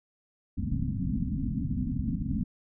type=low-pass noise; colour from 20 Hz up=white; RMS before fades=-30 dBFS; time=0.57-2.44 s; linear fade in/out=10 ms; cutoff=270 Hz; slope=96 dB/octave; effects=none